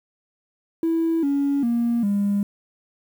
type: tone with pitch steps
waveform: triangle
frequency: 328.7 / 281.2 / 235.5 / 202.1 Hz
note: E4 / C#4 / A#3 / G#3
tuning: -5 / +25 / +18 / -47 cents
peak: -15 dBFS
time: 0.83-2.43 s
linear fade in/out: 2 ms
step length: 400 ms
effects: tanh soft clip ceiling -15 dBFS + 8-bit